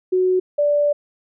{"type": "tone pair in turn", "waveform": "sine", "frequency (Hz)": [369.2, 584.5], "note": ["F#4", "D5"], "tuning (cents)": [-4, -8], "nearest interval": "minor sixth", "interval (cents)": 796, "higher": "second", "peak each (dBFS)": [-14, -14], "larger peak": "neither", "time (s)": [[0.12, 0.4], [0.58, 0.93]], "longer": "second", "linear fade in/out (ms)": 10, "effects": []}